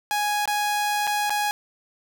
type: tone with dropouts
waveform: sawtooth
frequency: 830.6 Hz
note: G#5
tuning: in tune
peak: -18 dBFS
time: 0.11-1.51 s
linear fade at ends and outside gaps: 0 ms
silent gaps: 0.456-0.476 / 1.07-1.074 / 1.296-1.304 s
effects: none